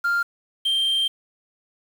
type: tone pair in turn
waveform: sine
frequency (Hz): 1396.9 / 3165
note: F6 / G7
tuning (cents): 0 / +16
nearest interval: octave + major second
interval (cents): 1416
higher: second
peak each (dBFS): -16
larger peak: neither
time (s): 0.04-0.23 / 0.65-1.08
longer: second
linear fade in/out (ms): 10
effects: tanh soft clip ceiling -18 dBFS + 7-bit